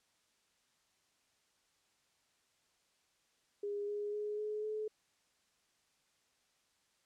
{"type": "tone with pitch steps", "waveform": "sine", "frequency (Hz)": [408.5, 413.7, 419, 424.4, 429.8], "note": ["G#4", "G#4", "G#4", "G#4", "A4"], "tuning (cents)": [-29, -7, 15, 38, -41], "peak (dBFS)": -36, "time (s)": [3.63, 4.88], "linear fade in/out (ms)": 5, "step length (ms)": 250, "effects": ["white hiss -75 dBFS RMS until 7.05 s", "low-pass 8000 Hz 12 dB/octave"]}